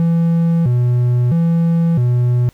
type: tone with vibrato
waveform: triangle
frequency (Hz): 143.2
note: D3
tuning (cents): -43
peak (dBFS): -9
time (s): 0-2.49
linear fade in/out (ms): 0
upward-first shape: square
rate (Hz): 0.76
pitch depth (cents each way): 270
effects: pink hiss -53 dBFS RMS until 2.53 s